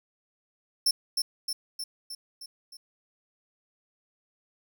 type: tone with echo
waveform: sawtooth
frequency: 5360 Hz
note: E8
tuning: 28 cents sharp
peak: -18 dBFS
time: 0.86-0.91 s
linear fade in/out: 5 ms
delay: 310 ms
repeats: 6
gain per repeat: -4 dB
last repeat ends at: 2.77 s
effects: none